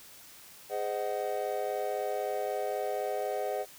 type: chord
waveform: triangle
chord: Ab dominant seventh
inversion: none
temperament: just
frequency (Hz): 415.3 / 519.1 / 623 / 747.5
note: Ab4 / C5 / Eb5 / Gb5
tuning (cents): 0 / -14 / +2 / +17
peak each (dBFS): -34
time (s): 0.69-3.66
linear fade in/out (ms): 50
effects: white hiss -52 dBFS RMS until 3.78 s